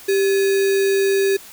sine tone with sample-and-hold, 392 Hz, G4, in tune, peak -14 dBFS, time 0.08-1.37 s, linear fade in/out 10 ms, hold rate 2100 Hz, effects white hiss -41 dBFS RMS until 1.52 s

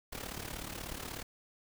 pink noise with amplitude modulation, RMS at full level -39 dBFS, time 0.12-1.23 s, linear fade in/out 10 ms, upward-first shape sine, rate 36.5 Hz, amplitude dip 75%, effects none

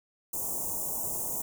white band-stop noise, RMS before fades -33 dBFS, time 0.33-1.42 s, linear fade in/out 5 ms, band 1000 to 6500 Hz, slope 48 dB/octave, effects none

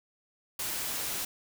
white noise, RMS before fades -34 dBFS, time 0.59-1.25 s, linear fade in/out 5 ms, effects none

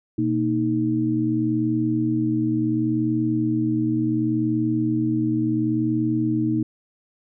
sine tone cluster, 123.4 / 232.3 / 313 Hz, B2 / A#3 / D#4, -1 / -6 / +10 cents, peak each -26 / -25 / -21 dBFS, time 0.18-6.63 s, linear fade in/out 5 ms, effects none

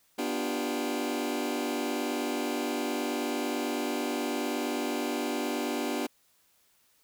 sawtooth chord, G dominant seventh, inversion first, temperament just, 245 / 294 / 352.8 / 392 Hz, B3 / D4 / F4 / G4, -14 / +2 / +18 / 0 cents, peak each -30 / -29 / -33 / -32 dBFS, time 0.18-6.07 s, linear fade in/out 10 ms, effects white hiss -67 dBFS RMS until 7.03 s

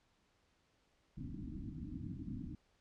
white low-pass noise, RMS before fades -45 dBFS, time 1.17-2.55 s, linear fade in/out 5 ms, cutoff 310 Hz, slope 96 dB/octave, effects pink hiss -75 dBFS RMS until 2.8 s + low-pass 6000 Hz 12 dB/octave

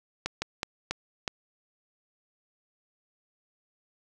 slowing click train, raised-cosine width 0.2 ms, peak -12 dBFS, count 5, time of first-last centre 0.26-1.278 s, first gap 160 ms, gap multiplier 1.32, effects none

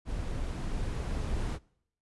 brown noise with level ramp, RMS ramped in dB -35 to -31 dBFS, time 0.05-1.59 s, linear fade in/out 50 ms, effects noise-tail reverb RT60 0.7 s tail -24 dB re dry + resampled to 24000 Hz

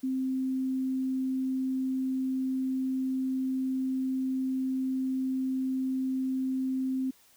sine tone, 261.6 Hz, C4, in tune, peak -27 dBFS, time 0.03-7.11 s, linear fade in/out 10 ms, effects white hiss -61 dBFS RMS until 7.36 s

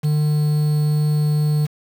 triangle tone with quantisation, 150.2 Hz, D3, 39 cents sharp, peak -13 dBFS, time 0.03-1.67 s, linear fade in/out 20 ms, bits 6, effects none

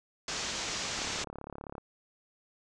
white low-pass noise, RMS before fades -36 dBFS, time 0.28-1.24 s, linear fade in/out 2 ms, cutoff 7100 Hz, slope 48 dB/octave
click train, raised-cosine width 1 ms, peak -27 dBFS, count 29, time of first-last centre 0.99-1.781 s, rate 35.4 Hz
effects none

